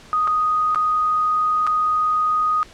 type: tone with dropouts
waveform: sine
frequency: 1244.5 Hz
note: D#6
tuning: in tune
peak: -16 dBFS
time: 0.13-2.63 s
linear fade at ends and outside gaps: 0 ms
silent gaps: 0.273-0.277 / 0.747-0.758 / 1.667-1.673 s
effects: pink hiss -45 dBFS RMS until 2.73 s + low-pass 7000 Hz 12 dB/octave